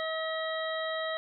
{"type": "harmonic tone", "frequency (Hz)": 640, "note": "D#5", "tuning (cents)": 49, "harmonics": [1, 2, 3, 5, 6], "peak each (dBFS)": [-33, -38, -37, -43, -41], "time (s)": [0, 1.17], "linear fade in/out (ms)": 0, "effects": []}